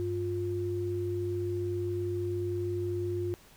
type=tone pair together; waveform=sine; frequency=98.57 / 352.8 Hz; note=G2 / F4; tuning=+10 / +18 cents; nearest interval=octave + minor seventh; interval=2208 cents; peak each=-34 / -31 dBFS; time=0-3.34 s; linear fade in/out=0 ms; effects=pink hiss -57 dBFS RMS until 3.56 s